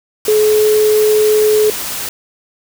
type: tone in noise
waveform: sine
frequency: 427.3 Hz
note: G#4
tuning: 49 cents sharp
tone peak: -8 dBFS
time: 0.28-1.7 s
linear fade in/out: 2 ms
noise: white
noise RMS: -22 dBFS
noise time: 0.25-2.09 s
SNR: +11 dB
effects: none